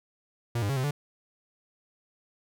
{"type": "tone with pitch steps", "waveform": "45% pulse", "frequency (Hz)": [118.3, 101.1, 137.6, 129.3, 145.2], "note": ["A#2", "G#2", "C#3", "C3", "D3"], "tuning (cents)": [26, -46, -12, -20, -19], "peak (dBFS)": -26, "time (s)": [0.55, 0.91], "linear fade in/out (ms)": 5, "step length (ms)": 72, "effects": []}